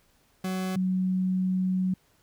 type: tone pair in turn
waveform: 40% pulse / sine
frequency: 186.7 / 185.71 Hz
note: F#3 / F#3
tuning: +16 / +7 cents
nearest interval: unison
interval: 9 cents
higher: first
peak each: -27 / -23 dBFS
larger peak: second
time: 0.44-0.76 / 0.76-1.94 s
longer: second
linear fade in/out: 5 ms
effects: pink hiss -65 dBFS RMS until 2.22 s